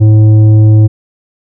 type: tone with tanh clipping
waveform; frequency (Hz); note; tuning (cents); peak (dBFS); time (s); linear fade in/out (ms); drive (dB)
sine; 107.8; A2; -35; -3; 0-0.88; 20; 8
effects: none